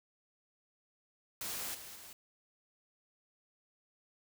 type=noise with level steps; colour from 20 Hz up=white; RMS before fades=-40 / -49 / -52 dBFS; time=1.41-2.13 s; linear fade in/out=2 ms; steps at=1.74 / 1.95 s; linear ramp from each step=10 ms; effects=none